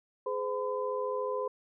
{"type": "tone cluster", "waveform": "sine", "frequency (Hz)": [418, 512, 1012], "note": ["G#4", "C5", "B5"], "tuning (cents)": [11, -38, 42], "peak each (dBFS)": [-35, -33, -36], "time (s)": [0.26, 1.48], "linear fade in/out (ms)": 5, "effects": []}